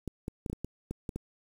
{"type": "clicks", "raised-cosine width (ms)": 3, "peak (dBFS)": -22, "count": 9, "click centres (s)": [0.077, 0.281, 0.462, 0.499, 0.53, 0.646, 0.91, 1.092, 1.16], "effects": ["8-bit"]}